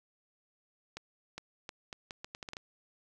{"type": "accelerating click train", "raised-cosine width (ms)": 0.2, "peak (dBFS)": -24, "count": 11, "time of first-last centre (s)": [0.97, 2.569], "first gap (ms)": 410, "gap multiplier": 0.76, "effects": ["11-bit"]}